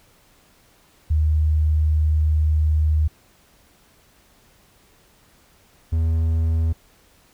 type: tone pair in turn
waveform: sine / triangle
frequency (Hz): 77.1 / 81.22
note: D#2 / E2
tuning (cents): -15 / -25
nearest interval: minor second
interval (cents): 90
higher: second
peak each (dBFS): -15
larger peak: neither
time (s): 1.1-3.08 / 5.92-6.73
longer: first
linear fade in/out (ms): 10
effects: pink hiss -56 dBFS RMS until 7.33 s